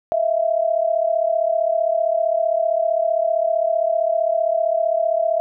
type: tone pair together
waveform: sine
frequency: 641 / 676.4 Hz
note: E5 / E5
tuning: -49 / +44 cents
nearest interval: minor second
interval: 93 cents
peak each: -19 dBFS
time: 0.12-5.4 s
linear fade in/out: 0 ms
effects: none